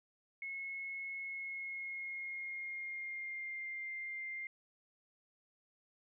sine tone with pitch glide, 2180 to 2101 Hz, C#7 to C7, -29 to +7 cents, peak -40 dBFS, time 0.42-4.47 s, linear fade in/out 2 ms, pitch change -64 cents, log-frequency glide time 1.19-3.75 s, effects none

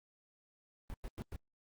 brown noise bursts, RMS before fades -42 dBFS, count 4, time 0.9-1.36 s, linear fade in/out 0 ms, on 40 ms, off 100 ms, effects Opus 32 kbps

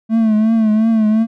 triangle tone with vibrato, 220 Hz, A3, in tune, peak -8 dBFS, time 0.09-1.27 s, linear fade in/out 50 ms, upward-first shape triangle, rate 2.8 Hz, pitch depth 68 cents each way, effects none

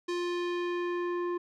square tone with low-pass filter sweep, 351.1 Hz, F4, 9 cents sharp, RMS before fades -32 dBFS, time 0.08-1.38 s, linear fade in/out 10 ms, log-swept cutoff 5600 to 1200 Hz, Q 1.1, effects none

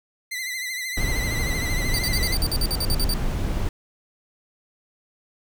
sawtooth tone with vibrato, 2027 Hz, B6, 45 cents sharp, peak -24 dBFS, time 0.31-2.35 s, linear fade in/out 10 ms, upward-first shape sine, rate 13 Hz, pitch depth 60 cents each way
brown noise, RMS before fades -24 dBFS, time 0.97-3.69 s, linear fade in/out 2 ms
sawtooth tone bursts, 4637 Hz, D8, 23 cents flat, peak -21 dBFS, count 13, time 1.94-3.138 s, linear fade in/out 0 ms, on 46 ms, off 50 ms
effects none

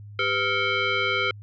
sine tone with frequency modulation, 398.7 Hz, G4, 29 cents sharp, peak -21 dBFS, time 0.19-1.31 s, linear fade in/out 2 ms, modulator 900 Hz, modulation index 3.1, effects added 103 Hz sine -39 dBFS peak until 1.42 s

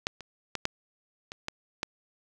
clicks, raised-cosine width 0.2 ms, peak -10 / -25 / -14 / -9 / -22 / -15 / -12 dBFS, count 7, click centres 0.069 / 0.207 / 0.553 / 0.654 / 1.319 / 1.484 / 1.831 s, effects none

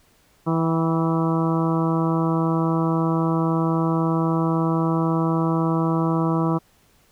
harmonic tone with a mistuned harmonic, 163.8 Hz, E3, 11 cents flat, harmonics 1 / 2 / 3 / 4 / 5 / 6 / 7 / 8, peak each -21 / -23 / -30 / -32 / -33 / -30 / -31 / -34 dBFS, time 0.46-6.59 s, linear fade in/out 20 ms, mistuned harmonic 5, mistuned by -47 cents, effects pink hiss -59 dBFS RMS until 7.11 s

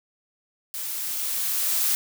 blue noise with level ramp, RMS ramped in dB -32 to -22 dBFS, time 0.74-1.95 s, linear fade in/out 0 ms, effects none

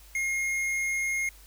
sine tone with tanh clipping, 2143 Hz, C7, 41 cents sharp, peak -28 dBFS, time 0.15-1.29 s, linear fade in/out 2 ms, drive 13 dB, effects added 50 Hz sine -51 dBFS peak until 1.46 s + white hiss -55 dBFS RMS until 1.46 s

